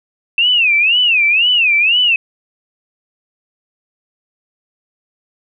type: tone with vibrato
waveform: sine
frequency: 2637 Hz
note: E7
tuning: in tune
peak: -9 dBFS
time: 0.38-2.16 s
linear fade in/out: 2 ms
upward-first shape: sine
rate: 2 Hz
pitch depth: 220 cents each way
effects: none